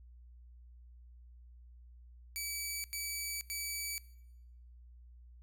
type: tone bursts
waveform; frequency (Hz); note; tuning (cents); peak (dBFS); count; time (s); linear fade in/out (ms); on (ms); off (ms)
10% pulse; 2294; D7; -41; -28; 3; 2.36-3.98; 0; 480; 90
effects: noise-tail reverb RT60 0.9 s tail -20 dB re dry + added 60 Hz sine -53 dBFS peak until 5.42 s